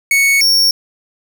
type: tone pair in turn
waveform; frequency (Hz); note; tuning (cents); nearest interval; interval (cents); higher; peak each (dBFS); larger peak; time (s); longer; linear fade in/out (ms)
45% pulse; 2217 / 5500; C#7 / F8; 0 / -27; octave + major third; 1573; second; -9; neither; 0.11-0.41 / 0.41-0.71; neither; 2
effects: none